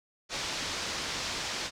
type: low-pass noise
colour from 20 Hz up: white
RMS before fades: -35 dBFS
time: 0.29-1.71 s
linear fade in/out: 50 ms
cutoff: 6000 Hz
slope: 24 dB/octave
effects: none